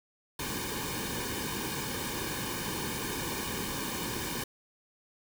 pink noise with comb filter, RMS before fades -35 dBFS, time 0.39-4.44 s, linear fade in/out 5 ms, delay 1.5 ms, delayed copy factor -0.8, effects none

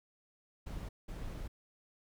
brown noise bursts at uneven times, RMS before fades -42 dBFS, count 2, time 0.66-0.89 / 1.08-1.48 s, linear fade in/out 10 ms, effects none

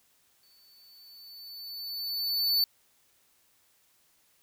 square tone with exponential growth, 4495 Hz, C#8, 23 cents sharp, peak -22 dBFS, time 0.43-2.64 s, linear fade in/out 1 ms, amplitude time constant 480 ms, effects white hiss -67 dBFS RMS until 4.42 s

